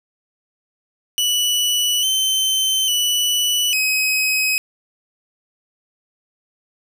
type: tone with pitch steps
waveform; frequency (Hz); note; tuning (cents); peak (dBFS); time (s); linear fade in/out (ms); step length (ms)
sawtooth; 2956 / 3087 / 2962 / 2535; F#7 / G7 / F#7 / D#7; -2 / -27 / +1 / +32; -13; 1.18-4.58; 0; 850
effects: none